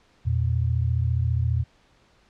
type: tone pair together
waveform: sine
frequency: 84.4 / 119.12 Hz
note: E2 / A#2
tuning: +41 / +38 cents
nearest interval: tritone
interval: 597 cents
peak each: -23 dBFS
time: 0.25-1.64 s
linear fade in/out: 20 ms
effects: pink hiss -60 dBFS RMS until 2.29 s + low-pass 5000 Hz 12 dB/octave